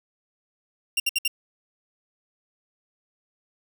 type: tone bursts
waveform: sawtooth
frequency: 2775 Hz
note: F7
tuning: 12 cents flat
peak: -17 dBFS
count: 4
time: 0.97-1.279 s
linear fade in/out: 5 ms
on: 30 ms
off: 63 ms
effects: none